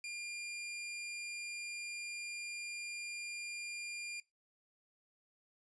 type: tone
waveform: sawtooth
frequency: 2400 Hz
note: D7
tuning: 37 cents sharp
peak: -38 dBFS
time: 0.04-4.2 s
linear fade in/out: 2 ms
effects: noise-tail reverb RT60 0.2 s tail -20 dB re dry + resampled to 22050 Hz